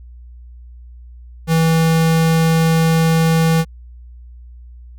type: tone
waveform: square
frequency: 162.8 Hz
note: E3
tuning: 21 cents flat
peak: -12 dBFS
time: 1.47-3.65 s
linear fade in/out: 50 ms
effects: added 60 Hz sine -35 dBFS peak until 4.98 s